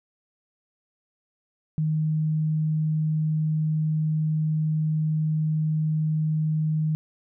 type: tone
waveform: sine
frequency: 155.56 Hz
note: D#3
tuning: in tune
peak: -21 dBFS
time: 1.78-6.95 s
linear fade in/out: 0 ms
effects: none